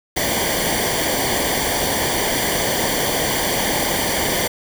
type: noise with comb filter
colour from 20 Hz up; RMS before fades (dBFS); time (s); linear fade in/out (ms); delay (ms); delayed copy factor
pink; -20; 0.16-4.48; 10; 0.76; -0.75
effects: none